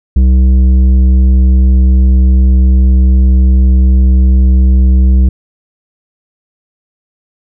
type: tone with tanh clipping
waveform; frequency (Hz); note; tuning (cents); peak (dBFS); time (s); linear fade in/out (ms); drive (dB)
sine; 64.1; C2; -35; -5; 0.16-5.29; 5; 9
effects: none